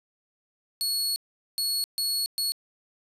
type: tone bursts at uneven times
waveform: sawtooth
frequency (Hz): 4362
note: C#8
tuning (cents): -29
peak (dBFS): -22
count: 4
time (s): 0.81-1.16 / 1.58-1.84 / 1.98-2.26 / 2.38-2.52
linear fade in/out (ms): 0
effects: resampled to 32000 Hz + 9-bit